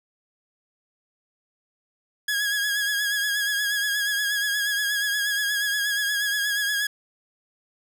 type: tone with vibrato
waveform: sawtooth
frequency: 1661.2 Hz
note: G#6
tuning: in tune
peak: -19 dBFS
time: 2.28-6.87 s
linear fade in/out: 5 ms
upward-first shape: triangle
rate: 8.4 Hz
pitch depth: 51 cents each way
effects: none